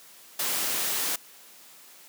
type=noise; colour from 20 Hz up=white; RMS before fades=-28 dBFS; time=0.39-1.16 s; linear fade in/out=5 ms; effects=white hiss -51 dBFS RMS until 2.08 s + high-pass 200 Hz 12 dB/octave